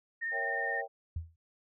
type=tone with vibrato; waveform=sine; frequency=1829 Hz; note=A#6; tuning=33 cents flat; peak=-32 dBFS; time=0.21-0.82 s; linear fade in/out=20 ms; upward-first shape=sine; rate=19 Hz; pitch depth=27 cents each way
type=chord; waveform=sine; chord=A# diminished seventh; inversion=none; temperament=equal; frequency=466.2 / 554.4 / 659.3 / 784 Hz; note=A#4 / C#5 / E5 / G5; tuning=0 / 0 / 0 / 0 cents; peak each=-41 / -40 / -42 / -38 dBFS; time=0.31-0.88 s; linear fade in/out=50 ms
type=tone with exponential decay; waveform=sine; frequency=82.41 Hz; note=E2; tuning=in tune; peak=-30 dBFS; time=1.16-1.36 s; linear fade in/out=5 ms; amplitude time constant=42 ms
effects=none